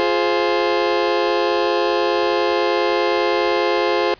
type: chord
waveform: 30% pulse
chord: F minor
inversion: none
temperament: just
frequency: 349.2 / 419.1 / 523.8 Hz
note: F4 / Ab4 / C5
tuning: 0 / +16 / +2 cents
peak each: -18 dBFS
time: 0-4.14 s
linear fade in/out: 0 ms
effects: pink hiss -47 dBFS RMS until 4.19 s + resampled to 11025 Hz